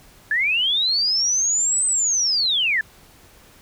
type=linear two-way sweep; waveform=sine; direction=up then down; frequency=1675 to 8240 to 1675 Hz; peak=-17 dBFS; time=0.31-2.81 s; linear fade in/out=2 ms; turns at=1.86 s; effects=pink hiss -50 dBFS RMS until 3.61 s